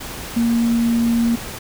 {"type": "tone in noise", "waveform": "sine", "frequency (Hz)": 233.1, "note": "A#3", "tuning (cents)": 0, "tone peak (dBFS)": -14, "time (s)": [0.36, 1.36], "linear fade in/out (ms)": 10, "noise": "pink", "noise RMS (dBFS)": -31, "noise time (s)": [0, 1.59], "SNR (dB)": 14, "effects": []}